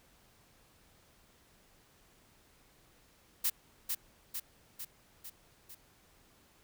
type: noise with echo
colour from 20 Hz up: blue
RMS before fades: -30 dBFS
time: 3.44-3.5 s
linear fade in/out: 10 ms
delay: 450 ms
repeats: 5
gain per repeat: -4 dB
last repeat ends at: 5.75 s
effects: pink hiss -65 dBFS RMS until 6.63 s